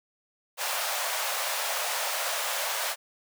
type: high-pass noise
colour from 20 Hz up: pink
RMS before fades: -30 dBFS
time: 0.57-2.96 s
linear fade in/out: 50 ms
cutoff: 550 Hz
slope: 48 dB/octave
effects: none